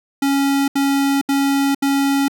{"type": "tone bursts", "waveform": "square", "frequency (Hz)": 277.2, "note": "C#4", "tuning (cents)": 0, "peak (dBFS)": -15, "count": 4, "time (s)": [0.22, 2.282], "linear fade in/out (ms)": 5, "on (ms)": 460, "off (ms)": 74, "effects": []}